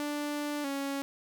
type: tone pair in turn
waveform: sawtooth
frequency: 293.7 / 277.2 Hz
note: D4 / C#4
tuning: 0 / 0 cents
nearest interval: minor second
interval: 100 cents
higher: first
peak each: -28 dBFS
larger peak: neither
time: 0-0.64 / 0.64-1.02 s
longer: first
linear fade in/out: 0 ms
effects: none